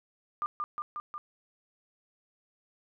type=tone with echo; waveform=sine; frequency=1200 Hz; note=D6; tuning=37 cents sharp; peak=-28 dBFS; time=0.42-0.46 s; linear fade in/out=0 ms; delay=180 ms; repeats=4; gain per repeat=-2 dB; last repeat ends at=1.18 s; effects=none